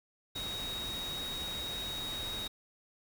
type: tone in noise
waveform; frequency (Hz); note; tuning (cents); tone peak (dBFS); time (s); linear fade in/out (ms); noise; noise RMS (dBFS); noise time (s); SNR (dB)
sine; 3777; A#7; +22; -37; 0.35-2.48; 10; pink; -43; 0.35-2.48; +3
effects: none